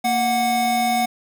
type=tone pair together; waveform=square; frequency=231.8 / 736 Hz; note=A#3 / F#5; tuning=-10 / -9 cents; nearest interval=octave + minor sixth; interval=2001 cents; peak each=-25 / -19 dBFS; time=0.04-1.06 s; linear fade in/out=10 ms; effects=none